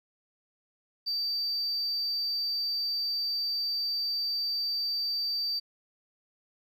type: tone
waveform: sine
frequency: 4644 Hz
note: D8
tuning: 20 cents flat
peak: -26 dBFS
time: 1.06-5.6 s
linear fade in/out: 20 ms
effects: tanh soft clip ceiling -26 dBFS + 11-bit